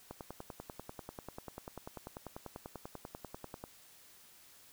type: click train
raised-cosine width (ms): 1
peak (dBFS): -29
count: 37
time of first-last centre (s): 0.11-3.639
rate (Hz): 10.2
effects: white hiss -60 dBFS RMS until 4.72 s